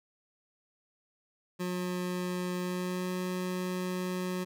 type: tone with pitch glide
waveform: 25% pulse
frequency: 180.2 to 182.5 Hz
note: F#3 to F#3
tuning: -45 to -24 cents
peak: -28 dBFS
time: 1.59-4.45 s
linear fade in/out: 20 ms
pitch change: +21 cents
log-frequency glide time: 2.62-3.12 s
effects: none